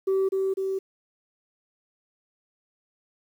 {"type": "tone with echo", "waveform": "sine", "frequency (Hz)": 384.6, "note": "G4", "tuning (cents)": -33, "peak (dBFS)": -18, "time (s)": [0.07, 0.29], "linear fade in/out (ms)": 10, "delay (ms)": 250, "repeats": 2, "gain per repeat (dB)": -3, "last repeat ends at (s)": 0.79, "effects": ["tanh soft clip ceiling -19 dBFS", "9-bit"]}